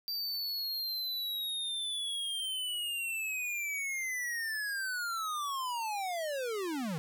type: linear sweep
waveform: square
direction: down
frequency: 4682 to 145.5 Hz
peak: -34 dBFS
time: 0.08-6.98 s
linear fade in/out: 0 ms
effects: none